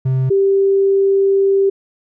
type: tone pair in turn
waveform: triangle / sine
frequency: 130.81 / 392 Hz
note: C3 / G4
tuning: 0 / 0 cents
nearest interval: octave + perfect fifth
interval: 1900 cents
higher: second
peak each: -11 / -10 dBFS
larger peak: second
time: 0.05-0.3 / 0.3-1.7 s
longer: second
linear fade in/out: 10 ms
effects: none

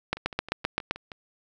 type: two click trains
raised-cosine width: 0.3 ms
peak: -9 / -23 dBFS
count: 7 / 7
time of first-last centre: 0.13-0.91 / 0.17-1.118 s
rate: 7.69 / 6.33 Hz
effects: none

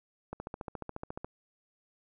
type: click train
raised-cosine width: 1 ms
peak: -24 dBFS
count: 14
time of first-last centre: 0.33-1.245 s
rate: 14.2 Hz
effects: none

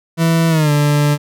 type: tone with pitch glide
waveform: 40% pulse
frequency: 164.81 to 146.83 Hz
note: E3 to D3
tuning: 0 to 0 cents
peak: -10 dBFS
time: 0.17-1.18 s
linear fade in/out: 50 ms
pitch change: -200 cents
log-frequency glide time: 0.49-0.71 s
effects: none

